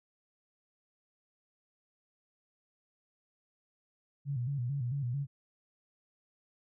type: tone with vibrato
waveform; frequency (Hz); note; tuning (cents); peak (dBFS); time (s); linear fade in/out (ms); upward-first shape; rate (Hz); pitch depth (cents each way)
sine; 130.9; C3; +1; -31; 4.25-5.27; 50; square; 4.5; 130
effects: none